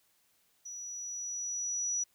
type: tone with level ramp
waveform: sine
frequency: 5870 Hz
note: F#8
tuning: 15 cents flat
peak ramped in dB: -41 to -29 dBFS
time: 0.65-2.04 s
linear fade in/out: 10 ms
effects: white hiss -71 dBFS RMS until 2.14 s